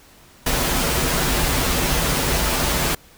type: noise with comb filter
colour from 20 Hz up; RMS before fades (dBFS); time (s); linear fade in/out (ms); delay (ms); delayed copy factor
pink; -20; 0.46-2.95; 5; 9.7; -0.6
effects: pink hiss -49 dBFS RMS until 3.17 s